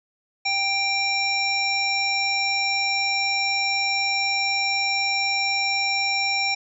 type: harmonic tone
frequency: 788 Hz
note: G5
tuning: 9 cents sharp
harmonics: 1 / 3 / 5 / 7 / 9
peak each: -28 / -23 / -33 / -26 / -36 dBFS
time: 0.45-6.55 s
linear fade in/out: 10 ms
effects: none